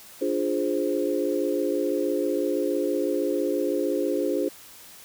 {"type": "chord", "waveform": "sine", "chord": "D half-diminished seventh", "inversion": "none", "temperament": "equal", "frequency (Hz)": [293.7, 349.2, 415.3, 523.3], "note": ["D4", "F4", "Ab4", "C5"], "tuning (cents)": [0, 0, 0, 0], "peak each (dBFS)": -28, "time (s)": [0.21, 4.49], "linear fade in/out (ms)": 10, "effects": ["white hiss -47 dBFS RMS until 5.04 s"]}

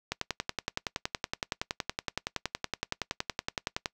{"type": "click train", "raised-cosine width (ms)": 0.2, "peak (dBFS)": -12, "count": 41, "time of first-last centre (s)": [0.12, 3.858], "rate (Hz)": 10.7, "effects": ["noise-tail reverb RT60 0.1 s tail -23 dB re dry"]}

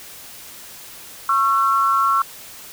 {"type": "tone pair together", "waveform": "sine", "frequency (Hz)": [1100, 1348.3], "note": ["C#6", "E6"], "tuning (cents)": [-14, 39], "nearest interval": "major third", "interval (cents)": 353, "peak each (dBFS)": -17, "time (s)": [1.29, 2.22], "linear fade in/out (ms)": 2, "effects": ["white hiss -39 dBFS RMS until 2.72 s"]}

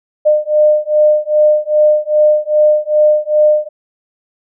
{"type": "beating tone pair", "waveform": "sine", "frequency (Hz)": [604, 606.5], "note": ["D5", "D#5"], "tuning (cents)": [48, -44], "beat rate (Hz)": 2.5, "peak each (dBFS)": -11, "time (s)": [0.25, 3.69], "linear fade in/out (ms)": 20, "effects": []}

